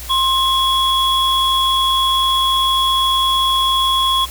triangle tone pair together, 1061 / 3354 Hz, C6 / G#7, +24 / +16 cents, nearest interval octave + minor sixth, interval 1992 cents, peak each -14 dBFS, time 0.09-4.26 s, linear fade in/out 20 ms, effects added 60 Hz sine -31 dBFS peak until 4.3 s + white hiss -33 dBFS RMS until 4.3 s

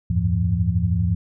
sine tone cluster, 82 / 95.5 / 107.4 / 171.3 Hz, E2 / G2 / A2 / F3, -9 / -45 / -41 / -33 cents, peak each -23 dBFS, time 0.1-1.15 s, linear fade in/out 5 ms, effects none

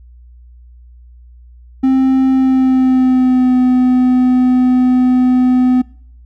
triangle tone with pitch glide, 263.4 to 252.7 Hz, C4 to B3, +12 to +40 cents, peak -6 dBFS, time 1.83-5.82 s, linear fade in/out 10 ms, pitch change -72 cents, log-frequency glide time 2.31-3.56 s, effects noise-tail reverb RT60 0.6 s tail -24 dB re dry + added 60 Hz sine -37 dBFS peak until 6.25 s

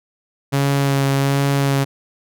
sawtooth tone with vibrato, 138.59 Hz, C#3, in tune, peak -11 dBFS, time 0.52-1.85 s, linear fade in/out 20 ms, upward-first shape sine, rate 1.3 Hz, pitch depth 16 cents each way, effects none

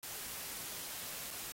white noise with dropouts, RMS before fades -44 dBFS, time 0.03-1.52 s, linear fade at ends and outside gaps 1 ms, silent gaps 1.305-1.309 s, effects AAC 48 kbps

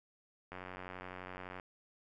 click train, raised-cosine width 0.5 ms, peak -30 dBFS, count 100, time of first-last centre 0.52-1.598 s, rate 91.8 Hz, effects none

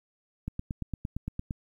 click train, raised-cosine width 5 ms, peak -20 dBFS, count 10, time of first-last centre 0.48-1.509 s, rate 8.75 Hz, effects 10-bit

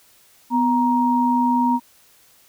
sine tone pair together, 248.5 / 939 Hz, B3 / A#5, +11 / +12 cents, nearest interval octave + major seventh, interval 2301 cents, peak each -18 dBFS, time 0.5-1.8 s, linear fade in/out 50 ms, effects white hiss -54 dBFS RMS until 2.48 s

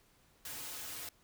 white noise with comb filter, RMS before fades -44 dBFS, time 0.45-1.09 s, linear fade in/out 2 ms, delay 5.1 ms, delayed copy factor -0.95, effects pink hiss -68 dBFS RMS until 1.23 s

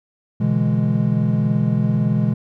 triangle chord, E dominant seventh, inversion second, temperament equal, 123.47 / 146.83 / 164.81 / 207.7 Hz, B2 / D3 / E3 / G#3, 0 / 0 / 0 / 0 cents, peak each -18 / -21 / -20 / -18 dBFS, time 0.4-2.34 s, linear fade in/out 10 ms, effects none

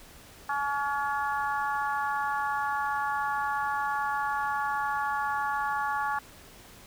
harmonic tone, 282.9 Hz, C#4, 35 cents sharp, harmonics 3 / 4 / 5 / 6, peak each -30 / -32 / -34 / -36 dBFS, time 0.49-6.19 s, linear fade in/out 5 ms, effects pink hiss -51 dBFS RMS until 6.86 s

